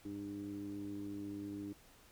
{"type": "tone with low-pass filter", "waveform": "15% pulse", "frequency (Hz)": 100.8, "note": "G2", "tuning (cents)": 49, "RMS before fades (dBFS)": -44, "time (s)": [0.05, 1.73], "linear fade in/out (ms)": 5, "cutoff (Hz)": 320, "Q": 5.9, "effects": ["pink hiss -63 dBFS RMS until 2.11 s"]}